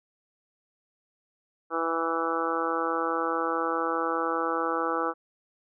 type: harmonic tone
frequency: 164.81 Hz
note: E3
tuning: in tune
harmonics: 2 / 3 / 4 / 5 / 6 / 7 / 8 / 9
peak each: -33 / -31 / -39 / -34 / -38 / -32 / -31 / -38 dBFS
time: 1.7-5.14 s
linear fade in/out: 50 ms
effects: none